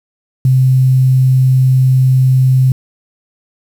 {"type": "tone with quantisation", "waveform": "sine", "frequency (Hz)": 130, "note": "C3", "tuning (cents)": -11, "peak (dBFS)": -6, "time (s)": [0.45, 2.72], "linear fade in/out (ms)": 2, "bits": 6, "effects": []}